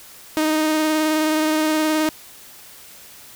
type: tone with vibrato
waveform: sawtooth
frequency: 310.7 Hz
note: D#4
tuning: 2 cents flat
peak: -13 dBFS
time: 0.37-2.09 s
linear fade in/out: 0 ms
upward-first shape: sine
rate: 19 Hz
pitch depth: 18 cents each way
effects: white hiss -43 dBFS RMS until 3.35 s